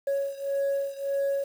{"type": "beating tone pair", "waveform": "sine", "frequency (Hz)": [554.4, 556.1], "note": ["C#5", "C#5"], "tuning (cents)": [0, 5], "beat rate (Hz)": 1.7, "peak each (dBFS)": [-26, -28], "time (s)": [0.07, 1.44], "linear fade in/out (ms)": 5, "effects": ["tanh soft clip ceiling -22 dBFS", "8-bit"]}